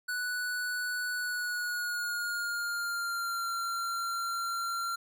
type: tone with pitch glide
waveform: square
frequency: 1480 to 1372.9 Hz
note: F#6 to F6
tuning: 0 to -30 cents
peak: -32 dBFS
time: 0.08-4.96 s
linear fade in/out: 10 ms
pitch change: -130 cents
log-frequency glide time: 1.15-3.5 s
effects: none